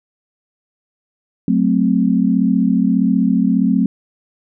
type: chord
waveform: sine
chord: F# diminished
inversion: none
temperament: equal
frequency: 185 / 220 / 261.6 Hz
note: F#3 / A3 / C4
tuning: 0 / 0 / 0 cents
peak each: -16 dBFS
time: 1.48-3.86 s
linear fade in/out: 2 ms
effects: none